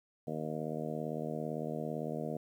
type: harmonic tone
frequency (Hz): 77.78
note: D#2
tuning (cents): 0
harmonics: 2 / 3 / 4 / 5 / 6 / 7 / 8 / 9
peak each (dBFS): -41 / -41 / -45 / -46 / -42 / -46 / -43 / -47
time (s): 0.27-2.37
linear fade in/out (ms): 5
effects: 11-bit